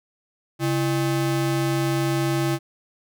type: ring-modulated tone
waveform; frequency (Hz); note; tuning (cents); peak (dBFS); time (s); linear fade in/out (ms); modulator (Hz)
square; 235.9; A#3; +21; -18; 0.59-2.59; 50; 99.7
effects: none